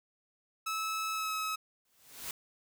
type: tone with pitch glide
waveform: sawtooth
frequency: 1300 to 1284.3 Hz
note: E6 to E6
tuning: -24 to -46 cents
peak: -29 dBFS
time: 0.66-1.56 s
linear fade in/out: 10 ms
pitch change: -22 cents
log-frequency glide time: 1.12-1.34 s
type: noise with exponential growth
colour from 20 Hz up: white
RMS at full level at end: -37 dBFS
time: 1.85-2.31 s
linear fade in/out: 2 ms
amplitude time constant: 98 ms
effects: none